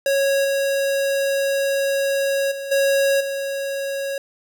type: tone with level steps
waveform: square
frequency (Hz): 551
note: C#5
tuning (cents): -11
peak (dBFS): -17 / -19 / -28 / -16 / -24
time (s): 0.06-4.18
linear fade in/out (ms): 2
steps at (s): 0.44 / 2.51 / 2.71 / 3.2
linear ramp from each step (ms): 10
effects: none